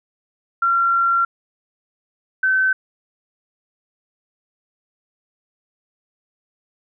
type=tone pair in turn; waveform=sine; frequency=1371 / 1531.4 Hz; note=F6 / G6; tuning=-32 / -41 cents; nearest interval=major second; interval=191 cents; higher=second; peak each=-14 dBFS; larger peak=neither; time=0.62-1.25 / 2.43-2.73 s; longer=first; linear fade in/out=5 ms; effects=none